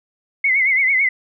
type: tone with vibrato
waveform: sine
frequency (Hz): 2122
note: C7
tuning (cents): +24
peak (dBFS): -13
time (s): 0.44-1.09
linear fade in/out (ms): 5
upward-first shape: sine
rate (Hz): 9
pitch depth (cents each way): 93
effects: none